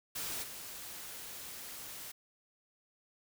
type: noise with level steps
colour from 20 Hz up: white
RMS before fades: -39 / -46 dBFS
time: 0.15-2.12 s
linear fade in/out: 10 ms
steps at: 0.42 s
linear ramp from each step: 20 ms
effects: none